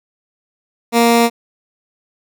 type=tone; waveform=15% pulse; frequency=233.9 Hz; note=A#3; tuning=6 cents sharp; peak=-3 dBFS; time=0.92-1.3 s; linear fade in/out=50 ms; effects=none